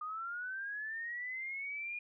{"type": "linear sweep", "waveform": "sine", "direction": "up", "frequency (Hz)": [1216, 2442], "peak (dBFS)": -38, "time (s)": [0.01, 1.99], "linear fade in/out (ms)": 5, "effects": []}